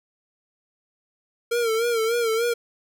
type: tone with vibrato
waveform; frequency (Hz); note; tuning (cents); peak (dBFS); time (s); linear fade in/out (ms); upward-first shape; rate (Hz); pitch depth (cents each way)
square; 460; A#4; -23; -21; 1.51-2.54; 10; sine; 3.4; 72
effects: none